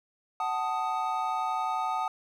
triangle chord, D# diminished, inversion first, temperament equal with one note detuned, 748.6 / 880 / 1244.5 Hz, F#5 / A5 / D#6, +20 / 0 / 0 cents, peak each -30 dBFS, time 0.4-2.08 s, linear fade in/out 2 ms, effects none

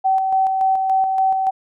sine tone with tremolo, 765 Hz, G5, 42 cents flat, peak -13 dBFS, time 0.04-1.51 s, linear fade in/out 20 ms, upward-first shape square, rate 3.5 Hz, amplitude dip 35%, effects none

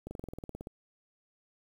slowing click train, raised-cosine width 2 ms, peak -27 dBFS, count 13, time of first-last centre 0.07-0.671 s, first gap 40 ms, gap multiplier 1.04, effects 9-bit

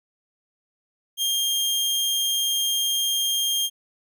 sawtooth tone, 3211 Hz, G7, 41 cents sharp, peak -18 dBFS, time 1.17-3.7 s, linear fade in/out 50 ms, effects none

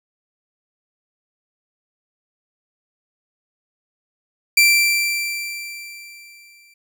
sawtooth tone with exponential decay, 2349 Hz, D7, in tune, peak -6 dBFS, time 4.57-6.74 s, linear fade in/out 5 ms, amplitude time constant 470 ms, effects none

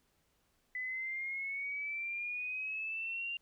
sine exponential sweep, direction up, 1999 to 2794 Hz, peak -36 dBFS, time 0.75-3.37 s, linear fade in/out 2 ms, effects pink hiss -75 dBFS RMS until 3.41 s

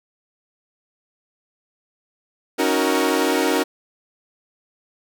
sawtooth chord, D# minor seventh, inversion third, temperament equal with one note detuned, 277.2 / 314.7 / 370 / 466.2 Hz, C#4 / D#4 / F#4 / A#4, 0 / +20 / 0 / 0 cents, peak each -19 dBFS, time 2.58-3.64 s, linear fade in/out 20 ms, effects none

